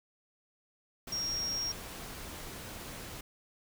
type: tone in noise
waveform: sine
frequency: 5590 Hz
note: F8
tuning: 1 cent sharp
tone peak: -32 dBFS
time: 1.12-1.72 s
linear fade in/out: 5 ms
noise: pink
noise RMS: -44 dBFS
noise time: 1.07-3.21 s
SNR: +9 dB
effects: none